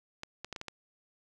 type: clicks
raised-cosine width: 0.2 ms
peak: -22 dBFS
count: 6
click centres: 0.234 / 0.446 / 0.527 / 0.562 / 0.614 / 0.683 s
effects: none